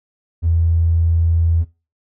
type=tone; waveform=triangle; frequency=83.2 Hz; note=E2; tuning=17 cents sharp; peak=-8 dBFS; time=0.42-1.65 s; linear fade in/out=50 ms; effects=noise-tail reverb RT60 0.3 s tail -22 dB re dry + tanh soft clip ceiling -10 dBFS